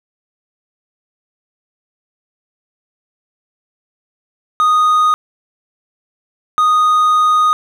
triangle tone pair in turn, 1240 / 1240 Hz, D#6 / D#6, -6 / -6 cents, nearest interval unison, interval 0 cents, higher neither, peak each -7 dBFS, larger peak neither, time 4.6-5.14 / 6.58-7.53 s, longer second, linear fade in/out 0 ms, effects none

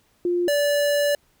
sine / square tone pair in turn, 351.4 / 579.8 Hz, F4 / D5, +11 / -22 cents, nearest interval major sixth, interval 867 cents, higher second, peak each -19 dBFS, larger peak neither, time 0.25-0.48 / 0.48-1.15 s, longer second, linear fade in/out 2 ms, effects pink hiss -63 dBFS RMS until 1.4 s

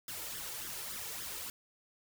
white noise with flanger, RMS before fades -42 dBFS, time 0.08-1.5 s, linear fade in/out 2 ms, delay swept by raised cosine 0.57 to 2.27 ms, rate 3.5 Hz, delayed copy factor +0.65, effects none

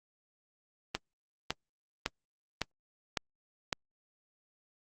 click train, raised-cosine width 0.2 ms, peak -12 dBFS, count 6, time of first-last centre 0.95-3.728 s, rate 1.8 Hz, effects Opus 32 kbps

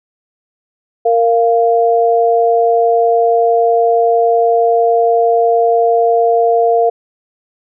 sine tone pair together, 463.1 / 693.9 Hz, A#4 / F5, -11 / -11 cents, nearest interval perfect fifth, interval 700 cents, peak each -11 dBFS, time 1.05-6.9 s, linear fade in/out 10 ms, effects none

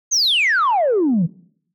sine exponential sweep, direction down, 6590 to 152.4 Hz, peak -12 dBFS, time 0.11-1.27 s, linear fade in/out 20 ms, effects noise-tail reverb RT60 0.7 s tail -23 dB re dry + tanh soft clip ceiling -11 dBFS

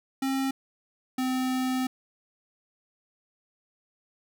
square tone pair in turn, 268.2 / 257.5 Hz, C4 / C4, +43 / -28 cents, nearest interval minor second, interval 71 cents, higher first, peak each -26 dBFS, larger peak neither, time 0.22-0.51 / 1.18-1.87 s, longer second, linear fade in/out 5 ms, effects none

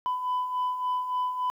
sine beating tone pair, 998 / 1001.5 Hz, B5 / B5, +18 / +24 cents, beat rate 3.5 Hz, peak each -32 / -25 dBFS, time 0.06-1.5 s, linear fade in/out 0 ms, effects tanh soft clip ceiling -23 dBFS + 10-bit

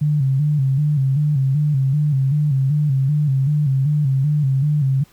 sine tone with vibrato, 141.6 Hz, C#3, 37 cents sharp, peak -14 dBFS, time 0.01-5.04 s, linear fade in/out 10 ms, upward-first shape square, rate 2.6 Hz, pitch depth 93 cents each way, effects pink hiss -53 dBFS RMS until 5.12 s

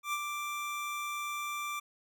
25% pulse tone with ADSR envelope, 1177 Hz, D6, 3 cents sharp, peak -26 dBFS, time 0.03-1.8 s, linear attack 100 ms, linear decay 45 ms, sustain -5 dB, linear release 11 ms, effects none

